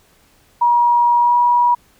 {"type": "tone with pitch glide", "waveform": "sine", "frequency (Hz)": [956, 965.4], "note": ["A#5", "B5"], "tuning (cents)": [43, -40], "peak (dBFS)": -10, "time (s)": [0.61, 1.75], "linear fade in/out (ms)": 10, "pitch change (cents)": 17, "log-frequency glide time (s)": [1.2, 1.35], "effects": ["pink hiss -54 dBFS RMS until 1.99 s"]}